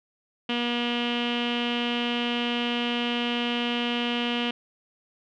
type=tone with low-pass filter; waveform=sawtooth; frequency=239.7 Hz; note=A#3; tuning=48 cents sharp; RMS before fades=-27 dBFS; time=0.49-4.51 s; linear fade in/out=5 ms; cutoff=3000 Hz; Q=6.9; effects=none